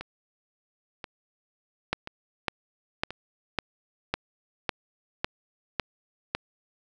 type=two click trains; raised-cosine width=0.3 ms; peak=-20 / -9 dBFS; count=4 / 9; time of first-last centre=0.01-3.106 / 1.93-6.35 s; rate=0.969 / 1.81 Hz; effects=none